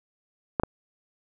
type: clicks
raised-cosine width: 1 ms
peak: -9 dBFS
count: 2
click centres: 0.598 / 0.635 s
effects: none